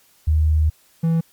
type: tone pair in turn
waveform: sine / triangle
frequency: 77.6 / 164.43 Hz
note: D#2 / E3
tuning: -4 / -4 cents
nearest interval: octave + minor second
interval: 1300 cents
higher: second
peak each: -13 dBFS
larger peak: neither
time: 0.27-0.7 / 1.03-1.21 s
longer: first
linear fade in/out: 10 ms
effects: white hiss -56 dBFS RMS until 1.32 s + MP3 96 kbps